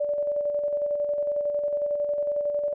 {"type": "tone with tremolo", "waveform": "sine", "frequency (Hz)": 583, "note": "D5", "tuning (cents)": -13, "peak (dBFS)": -22, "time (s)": [0, 2.74], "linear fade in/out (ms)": 10, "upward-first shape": "square", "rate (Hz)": 11, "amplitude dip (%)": 35, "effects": []}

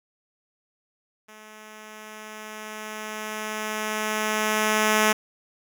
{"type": "tone with level ramp", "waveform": "5% pulse", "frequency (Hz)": 215.2, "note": "A3", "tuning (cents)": -38, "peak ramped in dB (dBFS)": [-34, -6], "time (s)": [1.28, 5.13], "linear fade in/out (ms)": 10, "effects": []}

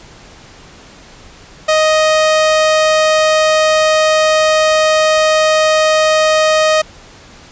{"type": "tone", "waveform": "sawtooth", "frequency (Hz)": 624, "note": "D#5", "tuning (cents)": 5, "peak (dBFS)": -5, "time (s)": [1.68, 6.82], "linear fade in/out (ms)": 10, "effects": ["pink hiss -39 dBFS RMS until 7.51 s", "resampled to 16000 Hz"]}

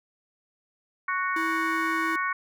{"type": "harmonic tone", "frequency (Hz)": 370, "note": "F#4", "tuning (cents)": 0, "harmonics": [3, 4, 5, 6], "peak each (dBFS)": [-28, -30, -32, -34], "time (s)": [1.08, 2.33], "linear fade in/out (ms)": 5}
{"type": "tone", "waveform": "square", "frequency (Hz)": 326.5, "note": "E4", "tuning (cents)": -17, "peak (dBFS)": -31, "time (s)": [1.36, 2.16], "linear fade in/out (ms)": 5}
{"effects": []}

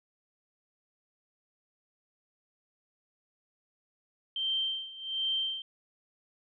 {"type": "tone with tremolo", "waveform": "sine", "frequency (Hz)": 3136, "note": "G7", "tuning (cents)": 0, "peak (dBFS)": -27, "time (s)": [4.36, 5.62], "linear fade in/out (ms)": 2, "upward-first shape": "sine", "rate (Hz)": 1.3, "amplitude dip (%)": 85, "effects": []}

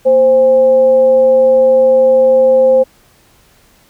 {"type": "tone with frequency modulation", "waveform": "sine", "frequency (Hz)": 523.3, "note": "C5", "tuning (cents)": 0, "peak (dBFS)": -5, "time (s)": [0.05, 2.84], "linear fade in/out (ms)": 20, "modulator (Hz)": 290, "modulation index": 0.23, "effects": ["pink hiss -49 dBFS RMS until 3.89 s"]}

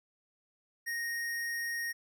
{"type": "tone", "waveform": "square", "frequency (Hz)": 1864, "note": "A#6", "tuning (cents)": -1, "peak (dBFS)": -34, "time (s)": [0.86, 1.93], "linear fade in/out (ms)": 20, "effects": []}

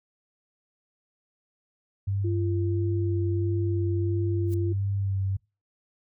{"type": "tone with vibrato", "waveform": "sine", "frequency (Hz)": 97.9, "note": "G2", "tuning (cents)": -2, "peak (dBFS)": -24, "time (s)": [2.07, 5.37], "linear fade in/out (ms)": 10, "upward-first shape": "sine", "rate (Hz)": 1.5, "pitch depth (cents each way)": 26}
{"type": "tone", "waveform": "sine", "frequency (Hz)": 342.5, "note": "F4", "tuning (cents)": -34, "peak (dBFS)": -29, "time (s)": [2.24, 4.73], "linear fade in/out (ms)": 10}
{"type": "noise with exponential growth", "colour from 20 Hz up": "blue", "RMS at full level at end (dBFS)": -43, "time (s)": [4.45, 4.54], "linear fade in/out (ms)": 0, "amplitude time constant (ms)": 19}
{"effects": ["noise-tail reverb RT60 0.3 s tail -26 dB re dry"]}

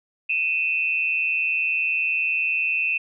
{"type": "tone pair together", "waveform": "sine", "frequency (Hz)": [2510, 2670], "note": ["D#7", "E7"], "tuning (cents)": [15, 22], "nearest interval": "minor second", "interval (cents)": 107, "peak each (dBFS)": -23, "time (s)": [0.29, 2.98], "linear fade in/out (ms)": 10, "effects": []}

